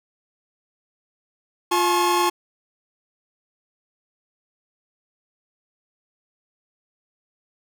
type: tone cluster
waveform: 45% pulse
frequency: 350.6 / 856 / 1082 Hz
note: F4 / A5 / C#6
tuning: +7 / -48 / -42 cents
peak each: -22 dBFS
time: 1.71-2.3 s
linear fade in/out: 10 ms
effects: none